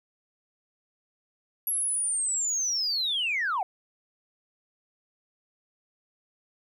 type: linear sweep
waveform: sine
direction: down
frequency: 11420 to 698.5 Hz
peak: -24 dBFS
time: 1.67-3.63 s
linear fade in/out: 2 ms
effects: tanh soft clip ceiling -21 dBFS + 11-bit